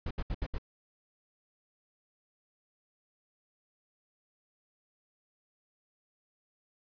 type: noise bursts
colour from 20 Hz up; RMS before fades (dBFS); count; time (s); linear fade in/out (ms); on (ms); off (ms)
brown; -33; 5; 0.06-0.584; 5; 48; 71
effects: resampled to 11025 Hz

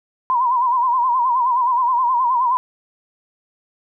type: tone with vibrato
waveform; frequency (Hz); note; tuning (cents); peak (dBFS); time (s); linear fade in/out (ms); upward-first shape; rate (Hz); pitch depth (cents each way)
sine; 992; B5; +7; -14; 0.3-2.57; 0; sine; 9.5; 95
effects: none

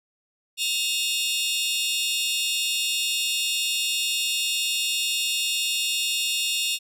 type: tone cluster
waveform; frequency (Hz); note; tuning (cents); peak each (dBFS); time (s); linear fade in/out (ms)
sawtooth; 2579 / 2801 / 3442 / 3690 / 4320; E7 / F7 / A7 / A#7 / C#8; -39 / +4 / -39 / -18 / -45; -29 / -24 / -29 / -25 / -30; 0.57-6.79; 50
effects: resampled to 32000 Hz

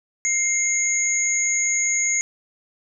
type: tone cluster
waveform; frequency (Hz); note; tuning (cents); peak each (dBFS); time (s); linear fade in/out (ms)
sine; 2115 / 6510 / 6880; C7 / G#8 / A8; +18 / -36 / -40; -23; 0.25-2.21; 0
effects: none

